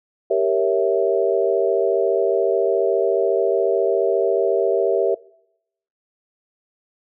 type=chord; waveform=sine; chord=G diminished seventh; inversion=none; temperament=equal; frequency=392 / 466.2 / 554.4 / 659.3 Hz; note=G4 / Bb4 / Db5 / Fb5; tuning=0 / 0 / 0 / 0 cents; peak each=-20 / -21 / -23 / -21 dBFS; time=0.3-5.15 s; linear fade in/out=10 ms; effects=noise-tail reverb RT60 0.8 s tail -23 dB re dry